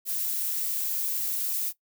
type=noise; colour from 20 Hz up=violet; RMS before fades=-29 dBFS; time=0.05-1.73 s; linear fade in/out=50 ms; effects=noise-tail reverb RT60 0.1 s tail -17 dB re dry